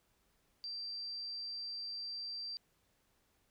sine tone, 4699 Hz, D8, in tune, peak -40 dBFS, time 0.64-2.57 s, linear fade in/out 0 ms, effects pink hiss -75 dBFS RMS until 3.5 s

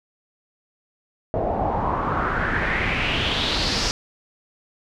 pink noise with low-pass filter sweep, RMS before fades -23 dBFS, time 1.34-3.91 s, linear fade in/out 0 ms, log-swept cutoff 610 to 5500 Hz, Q 3.8, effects none

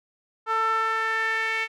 sawtooth tone with band-pass filter sweep, 445.6 Hz, A4, 22 cents sharp, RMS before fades -25 dBFS, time 0.46-1.68 s, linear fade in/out 50 ms, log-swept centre 1200 to 2200 Hz, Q 4.3, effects none

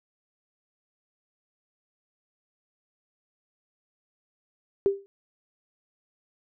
sine tone with exponential decay, 395.8 Hz, G4, 17 cents sharp, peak -15 dBFS, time 4.86-5.06 s, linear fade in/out 0 ms, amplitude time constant 42 ms, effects none

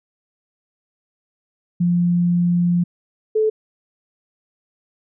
sine tone pair in turn, 174.61 / 434.3 Hz, F3 / A4, 0 / -23 cents, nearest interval octave + major third, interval 1577 cents, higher second, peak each -14 / -14 dBFS, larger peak neither, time 1.8-2.84 / 3.35-3.5 s, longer first, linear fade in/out 10 ms, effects none

